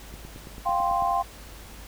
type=click train; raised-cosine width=3 ms; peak=-29 dBFS; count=9; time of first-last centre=0.14-1.023 s; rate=9.06 Hz
type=chord; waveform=sine; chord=F suspended second; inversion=none; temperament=just; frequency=698.5 / 785.8 / 1047.7 Hz; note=F5 / G5 / C6; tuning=0 / +4 / +2 cents; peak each=-26 dBFS; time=0.65-1.23 s; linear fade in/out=20 ms
effects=added 52 Hz sine -44 dBFS peak until 1.87 s + pink hiss -46 dBFS RMS until 1.87 s